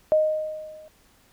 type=tone with level ramp; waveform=sine; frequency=620 Hz; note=D#5; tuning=6 cents flat; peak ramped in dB=-14 to -44 dBFS; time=0.12-0.88 s; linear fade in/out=0 ms; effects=pink hiss -59 dBFS RMS until 1.32 s